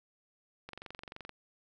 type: click train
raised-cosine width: 0.3 ms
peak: -28 dBFS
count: 15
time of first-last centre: 0.69-1.293 s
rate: 23.2 Hz
effects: none